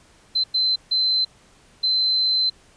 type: tone bursts at uneven times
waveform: sine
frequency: 4074 Hz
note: C8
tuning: 47 cents flat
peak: -17 dBFS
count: 4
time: 0.35-0.44 / 0.54-0.76 / 0.91-1.25 / 1.83-2.5 s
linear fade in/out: 10 ms
effects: pink hiss -54 dBFS RMS until 2.76 s + resampled to 22050 Hz